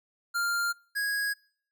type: tone pair in turn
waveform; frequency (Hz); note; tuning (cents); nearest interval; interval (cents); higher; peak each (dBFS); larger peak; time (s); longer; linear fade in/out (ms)
square; 1396.9 / 1653.5; F6 / G#6; 0 / -8; minor third; 292; second; -27 / -28; first; 0.34-0.73 / 0.95-1.34; neither; 20
effects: noise-tail reverb RT60 0.6 s tail -26 dB re dry